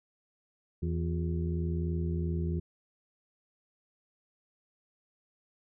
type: harmonic tone with a mistuned harmonic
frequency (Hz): 82.9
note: E2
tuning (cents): +10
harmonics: 1 / 2 / 3 / 4 / 5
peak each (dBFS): -31 / -33 / -45 / -39 / -47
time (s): 0.82-2.6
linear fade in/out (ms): 10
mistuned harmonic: 4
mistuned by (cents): +110
effects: none